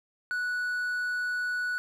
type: tone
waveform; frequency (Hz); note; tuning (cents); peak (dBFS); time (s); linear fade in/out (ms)
triangle; 1475; F#6; -6; -26; 0.31-1.78; 0
effects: none